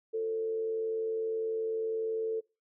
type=tone with frequency modulation; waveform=sine; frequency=444.8 Hz; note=A4; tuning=19 cents sharp; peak=-29 dBFS; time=0.13-2.41 s; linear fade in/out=20 ms; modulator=88 Hz; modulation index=0.27; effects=noise-tail reverb RT60 0.3 s tail -25 dB re dry